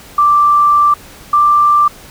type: tone pair in turn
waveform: sine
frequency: 1174.7 / 1179.9 Hz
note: D6 / D6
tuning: 0 / +8 cents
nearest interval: unison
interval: 8 cents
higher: second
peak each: -6 dBFS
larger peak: neither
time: 0.18-0.94 / 1.33-1.88 s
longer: first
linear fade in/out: 5 ms
effects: pink hiss -37 dBFS RMS until 2.1 s